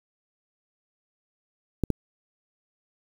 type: clicks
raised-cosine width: 3 ms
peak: -10 dBFS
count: 2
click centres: 1.837 / 1.903 s
effects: 7-bit